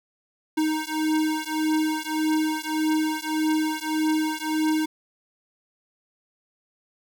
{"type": "beating tone pair", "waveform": "square", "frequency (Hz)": [311, 312.7], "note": ["D#4", "D#4"], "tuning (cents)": [-1, 9], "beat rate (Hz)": 1.7, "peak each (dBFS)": -26, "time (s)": [0.57, 4.86], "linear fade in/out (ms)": 10, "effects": []}